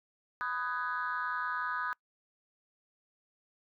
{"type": "chord", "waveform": "sine", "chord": "G# minor seventh", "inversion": "first", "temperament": "just", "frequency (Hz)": [996.7, 1245.9, 1495.1, 1661.2], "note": ["B5", "D#6", "F#6", "G#6"], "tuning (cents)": [16, 2, 18, 0], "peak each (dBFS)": [-38, -35, -36, -39], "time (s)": [0.41, 1.93], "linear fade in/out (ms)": 0, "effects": ["noise-tail reverb RT60 0.1 s tail -26 dB re dry", "tanh soft clip ceiling -24 dBFS"]}